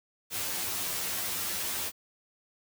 white noise with comb filter, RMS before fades -33 dBFS, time 0.3-1.92 s, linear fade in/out 50 ms, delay 11 ms, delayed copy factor +0.95, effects none

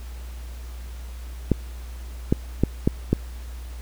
clicks, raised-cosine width 3 ms, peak -4 dBFS, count 5, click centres 1.517 / 2.325 / 2.636 / 2.875 / 3.13 s, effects added 60 Hz sine -33 dBFS peak until 3.81 s + pink hiss -48 dBFS RMS until 3.81 s

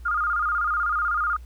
sine tone with vibrato, 1318.5 Hz, E6, in tune, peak -21 dBFS, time 0.05-1.37 s, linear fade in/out 10 ms, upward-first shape square, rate 16 Hz, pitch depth 110 cents each way, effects added 60 Hz sine -38 dBFS peak until 1.45 s + pink hiss -59 dBFS RMS until 1.45 s

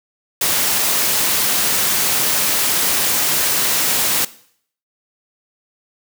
white high-pass noise, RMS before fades -17 dBFS, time 0.41-4.25 s, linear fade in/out 5 ms, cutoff 110 Hz, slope 12 dB/octave, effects noise-tail reverb RT60 0.6 s tail -18 dB re dry

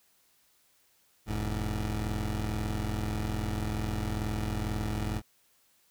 20% pulse tone pair together, 42.26 / 106.5 Hz, E1 / G#2, +44 / +44 cents, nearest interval octave + major third, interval 1600 cents, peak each -28 dBFS, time 1.26-5.22 s, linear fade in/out 50 ms, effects white hiss -67 dBFS RMS until 5.9 s

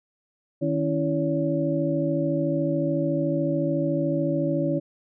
sine tone cluster, 154.4 / 276.9 / 330.7 / 566 Hz, D#3 / C#4 / E4 / C#5, -13 / -2 / +6 / +36 cents, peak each -27 dBFS, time 0.61-4.8 s, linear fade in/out 20 ms, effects none

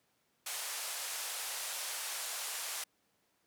white band-pass noise, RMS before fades -40 dBFS, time 0.46-2.84 s, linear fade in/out 5 ms, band 550 to 12000 Hz, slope 24 dB/octave, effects pink hiss -75 dBFS RMS until 3.46 s + high-pass 150 Hz 12 dB/octave

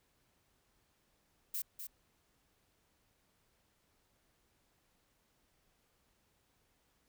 violet noise with echo, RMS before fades -38 dBFS, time 1.54-1.62 s, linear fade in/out 5 ms, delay 250 ms, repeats 1, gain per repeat -7 dB, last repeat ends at 1.87 s, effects pink hiss -75 dBFS RMS until 7.08 s

